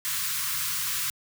white band-stop noise, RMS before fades -29 dBFS, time 0.05-1.1 s, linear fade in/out 0 ms, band 170 to 1000 Hz, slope 96 dB/octave, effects high-pass 100 Hz 12 dB/octave

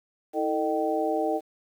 sine tone cluster, 322.7 / 444.4 / 613 / 771 Hz, E4 / A4 / D#5 / G5, -37 / +17 / -26 / -29 cents, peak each -29 dBFS, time 0.33-1.41 s, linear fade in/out 50 ms, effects 9-bit

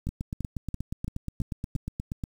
two click trains, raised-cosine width 5 ms, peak -19 / -19 dBFS, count 6 / 19, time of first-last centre 0.07-1.754 / 0.09-2.238 s, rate 2.97 / 8.38 Hz, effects 8-bit

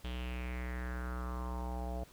square tone with low-pass filter sweep, 61.74 Hz, B1, in tune, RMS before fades -39 dBFS, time 0.04-2.04 s, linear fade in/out 5 ms, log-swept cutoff 3300 to 660 Hz, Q 4.6, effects pink hiss -60 dBFS RMS until 2.12 s

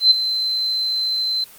sine tone with ADSR envelope, 4077 Hz, C8, 46 cents flat, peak -6 dBFS, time 0-1.44 s, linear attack 110 ms, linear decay 11 ms, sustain -11 dB, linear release 3 ms, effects white hiss -44 dBFS RMS until 1.58 s + Opus 32 kbps

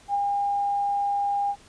sine tone with ADSR envelope, 807 Hz, G#5, 50 cents flat, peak -20 dBFS, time 0.08-1.56 s, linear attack 61 ms, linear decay 25 ms, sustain -2 dB, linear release 62 ms, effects pink hiss -53 dBFS RMS until 1.68 s + resampled to 22050 Hz

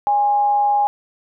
sine tone with amplitude modulation, 821 Hz, G#5, 20 cents flat, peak -12 dBFS, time 0.07-0.87 s, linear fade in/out 0 ms, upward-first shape sine, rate 241 Hz, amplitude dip 30%, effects none

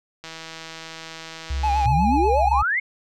click train, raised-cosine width 0.2 ms, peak -19 dBFS, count 263, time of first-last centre 0.24-1.857 s, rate 162 Hz
sine tone, 67.4 Hz, C#2, 48 cents flat, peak -22 dBFS, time 1.5-2.63 s, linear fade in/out 5 ms
triangle tone with vibrato, 832 Hz, G#5, 3 cents sharp, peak -17 dBFS, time 1.63-2.62 s, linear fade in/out 10 ms, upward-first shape sine, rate 8.3 Hz, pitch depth 58 cents each way
sine exponential sweep, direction up, 109 to 2223 Hz, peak -19 dBFS, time 1.85-2.8 s, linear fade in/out 10 ms
effects none

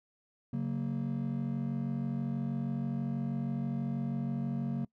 triangle chord, F# major, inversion second, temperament just, 138.75 / 185 / 231.2 Hz, C#3 / F#3 / A#3, +2 / 0 / -14 cents, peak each -32 / -35 / -32 dBFS, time 0.53-4.85 s, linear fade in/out 5 ms, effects noise-tail reverb RT60 0.1 s tail -24 dB re dry + tanh soft clip ceiling -24 dBFS

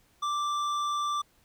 sine tone with hard clipping, 1174.7 Hz, D6, in tune, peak -29 dBFS, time 0.22-1.22 s, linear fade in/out 10 ms, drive 10 dB, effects pink hiss -65 dBFS RMS until 1.44 s

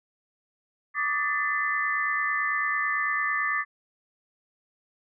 sine tone cluster, 1156 / 1225 / 1769 / 2025 Hz, D6 / D#6 / A6 / B6, -28 / -27 / +9 / +43 cents, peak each -30 / -34 / -27 / -30 dBFS, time 0.94-3.65 s, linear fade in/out 50 ms, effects none

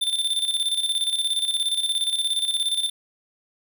square tone with tremolo, 3561 Hz, A7, 20 cents sharp, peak -20 dBFS, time 0.01-2.9 s, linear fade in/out 10 ms, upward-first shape square, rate 17 Hz, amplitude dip 60%, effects none

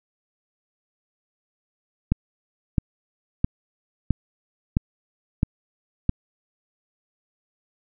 click train, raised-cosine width 5 ms, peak -6 dBFS, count 7, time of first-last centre 2.12-6.094 s, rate 1.51 Hz, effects none

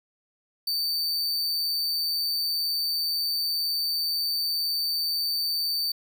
45% pulse tone, 4579 Hz, D8, 45 cents flat, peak -24 dBFS, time 0.67-5.92 s, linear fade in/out 5 ms, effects none

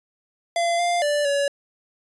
square tone with pitch steps, 684 / 698 / 586 / 566 Hz, F5 / F5 / D5 / C#5, -36 / -1 / -4 / +36 cents, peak -20 dBFS, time 0.56-1.48 s, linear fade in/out 2 ms, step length 230 ms, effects resampled to 24000 Hz

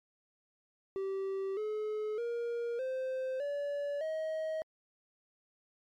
triangle tone with pitch steps, 387.4 / 427.4 / 471.5 / 520.1 / 573.8 / 633 Hz, G4 / G#4 / A#4 / C5 / D5 / D#5, -20 / +50 / +20 / -10 / -40 / +30 cents, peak -31 dBFS, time 0.96-4.62 s, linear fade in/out 0 ms, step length 610 ms, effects MP3 96 kbps

